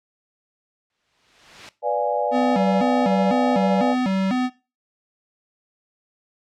white noise with exponential growth, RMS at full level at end -34 dBFS, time 0.9-1.69 s, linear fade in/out 1 ms, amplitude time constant 170 ms
sine chord, B diminished seventh, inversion none, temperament equal, 493.9 / 587.3 / 698.5 / 830.6 Hz, B4 / D5 / F5 / Ab5, 0 / 0 / 0 / 0 cents, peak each -25 / -23 / -27 / -24 dBFS, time 1.82-3.96 s, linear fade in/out 50 ms
square tone with vibrato, 219.8 Hz, A3, 2 cents flat, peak -20 dBFS, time 2.31-4.5 s, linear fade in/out 50 ms, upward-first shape square, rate 2 Hz, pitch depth 240 cents each way
effects noise-tail reverb RT60 0.3 s tail -18 dB re dry + low-pass 4000 Hz 12 dB/octave

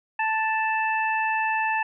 harmonic tone, 880 Hz, A5, in tune, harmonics 1 / 2 / 3, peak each -24 / -27 / -29 dBFS, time 0.19-1.83 s, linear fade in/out 5 ms, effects none

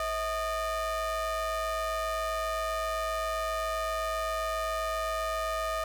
square ring-modulated tone, 294.4 Hz, D4, 4 cents sharp, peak -27 dBFS, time 0-5.84 s, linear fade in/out 2 ms, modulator 937 Hz, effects none

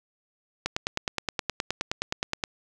click train, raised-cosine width 0.2 ms, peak -9 dBFS, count 18, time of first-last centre 0.66-2.438 s, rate 9.56 Hz, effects none

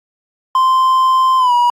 triangle tone with pitch glide, 1041 to 965.7 Hz, C6 to B5, -9 to -39 cents, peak -7 dBFS, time 0.55-1.7 s, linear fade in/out 2 ms, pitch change -130 cents, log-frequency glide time 1.38-1.53 s, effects AAC 64 kbps

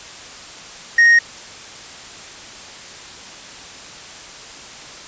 triangle tone, 1864.7 Hz, A#6, in tune, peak -6 dBFS, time 0.98-1.19 s, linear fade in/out 5 ms, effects white hiss -36 dBFS RMS until 5.07 s + resampled to 16000 Hz

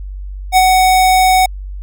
square tone with ADSR envelope, 746 Hz, F#5, 14 cents sharp, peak -5 dBFS, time 0.52-1.46 s, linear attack 50 ms, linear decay 36 ms, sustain -3 dB, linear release 5 ms, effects added 48 Hz sine -23 dBFS peak until 1.82 s

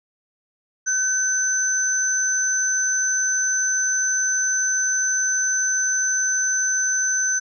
sine tone pair together, 1531 / 6098 Hz, G6 / G8, -41 / -49 cents, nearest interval 2 octaves, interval 2392 cents, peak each -23 / -20 dBFS, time 0.86-7.4 s, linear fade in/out 20 ms, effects none

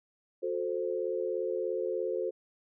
sine chord, F# diminished, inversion none, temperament equal with one note detuned, 363 / 440 / 523.3 Hz, F#4 / A4 / C5, -33 / 0 / 0 cents, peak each -34 dBFS, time 0.42-2.31 s, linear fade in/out 20 ms, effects none

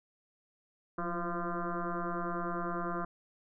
sine tone with frequency modulation, 514 Hz, C5, 31 cents flat, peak -32 dBFS, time 0.98-3.05 s, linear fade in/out 5 ms, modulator 173 Hz, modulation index 5.1, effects none

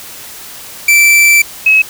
45% pulse / sine tone pair in turn, 2333 / 2569 Hz, D7 / E7, -12 / -45 cents, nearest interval major second, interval 167 cents, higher second, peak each -4 dBFS, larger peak neither, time 0.88-1.42 / 1.66-1.82 s, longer first, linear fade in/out 5 ms, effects white hiss -30 dBFS RMS until 1.89 s

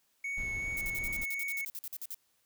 triangle tone with vibrato, 2217 Hz, C#7, in tune, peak -32 dBFS, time 0.24-1.65 s, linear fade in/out 5 ms, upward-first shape sine, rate 2.7 Hz, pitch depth 10 cents each way
brown noise, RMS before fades -43 dBFS, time 0.37-1.25 s, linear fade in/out 10 ms
violet noise bursts, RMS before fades -40 dBFS, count 16, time 0.77-2.145 s, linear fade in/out 0 ms, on 40 ms, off 49 ms
effects white hiss -73 dBFS RMS until 2.45 s

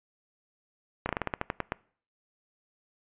slowing click train, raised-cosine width 0.5 ms, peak -13 dBFS, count 11, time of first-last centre 1.06-1.721 s, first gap 31 ms, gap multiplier 1.16, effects noise-tail reverb RT60 0.5 s tail -23 dB re dry + resampled to 8000 Hz

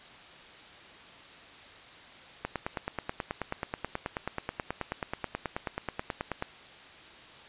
click train, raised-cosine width 0.5 ms, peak -16 dBFS, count 38, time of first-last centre 2.45-6.424 s, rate 9.31 Hz, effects white hiss -50 dBFS RMS until 7.48 s + resampled to 8000 Hz

